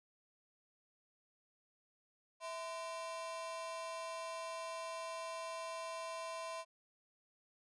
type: ring-modulated tone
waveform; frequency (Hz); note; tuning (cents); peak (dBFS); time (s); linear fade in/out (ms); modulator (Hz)
45% pulse; 840; G#5; +19; -39; 2.4-6.65; 50; 186
effects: resampled to 24000 Hz